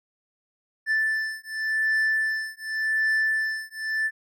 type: beating tone pair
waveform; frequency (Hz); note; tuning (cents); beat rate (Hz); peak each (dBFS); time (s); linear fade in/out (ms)
triangle; 1760 / 1760.88; A6 / A6; 0 / +1; 0.88; -24; 0.86-4.11; 50
effects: none